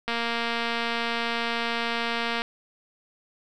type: click train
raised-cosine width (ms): 0.3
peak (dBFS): -12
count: 546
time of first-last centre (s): 0.08-2.419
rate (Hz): 233
effects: none